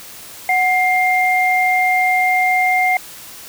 sine tone pair together, 740 / 2109 Hz, F#5 / C7, 0 / +13 cents, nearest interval octave + tritone, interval 1813 cents, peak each -15 dBFS, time 0.49-2.97 s, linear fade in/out 2 ms, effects white hiss -36 dBFS RMS until 3.48 s

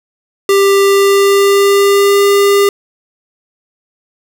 square tone with pitch glide, 395.4 to 401.4 Hz, G4 to G4, +15 to +41 cents, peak -7 dBFS, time 0.49-2.69 s, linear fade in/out 2 ms, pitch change +26 cents, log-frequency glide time 0.81-2.25 s, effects none

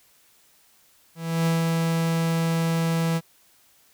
45% pulse tone with ADSR envelope, 164.81 Hz, E3, in tune, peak -19 dBFS, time 1.15-3.21 s, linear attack 310 ms, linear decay 150 ms, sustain -2 dB, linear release 44 ms, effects white hiss -59 dBFS RMS until 3.93 s

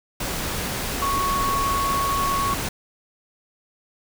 sine tone in noise, 1108.7 Hz, C#6, in tune, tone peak -21 dBFS, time 1.02-2.54 s, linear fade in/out 5 ms, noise pink, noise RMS -27 dBFS, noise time 0.2-2.69 s, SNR +3 dB, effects none

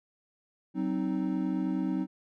triangle chord, C diminished, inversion second, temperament equal with one note detuned, 188.45 / 261.6 / 311.1 Hz, Gb3 / C4 / Eb4, +32 / 0 / 0 cents, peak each -30 dBFS, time 0.74-2.07 s, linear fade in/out 50 ms, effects none

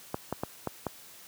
clicks, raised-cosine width 1 ms, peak -16 dBFS, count 5, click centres 0.144 / 0.326 / 0.435 / 0.673 / 0.867 s, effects white hiss -51 dBFS RMS until 1.27 s + high-pass 80 Hz 12 dB/octave

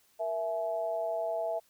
sine tone with amplitude modulation, 659.3 Hz, E5, in tune, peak -26 dBFS, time 0.19-1.6 s, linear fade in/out 20 ms, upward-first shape sine, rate 189 Hz, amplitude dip 80%, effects white hiss -67 dBFS RMS until 1.69 s

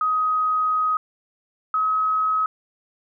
sine tone pair in turn, 1258 / 1275.6 Hz, D#6 / D#6, +19 / +43 cents, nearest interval unison, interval 24 cents, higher second, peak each -18 dBFS, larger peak neither, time 0.01-0.97 / 1.74-2.46 s, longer first, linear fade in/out 2 ms, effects none

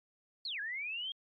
sine linear two-way sweep, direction down then up, 4500 to 1600 to 3264 Hz, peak -36 dBFS, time 0.45-1.12 s, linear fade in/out 2 ms, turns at 0.6 s, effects MP3 32 kbps

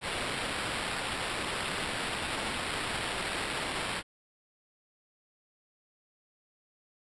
white noise with sample-and-hold, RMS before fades -34 dBFS, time 0.01-4.03 s, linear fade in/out 50 ms, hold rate 6300 Hz, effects resampled to 24000 Hz

